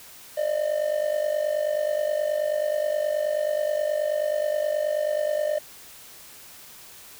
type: tone with amplitude modulation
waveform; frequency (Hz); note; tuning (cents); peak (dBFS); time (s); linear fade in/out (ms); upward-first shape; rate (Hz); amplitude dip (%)
triangle; 604; D5; +48; -17; 0.37-5.59; 10; sine; 49.4; 75
effects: white hiss -46 dBFS RMS until 7.19 s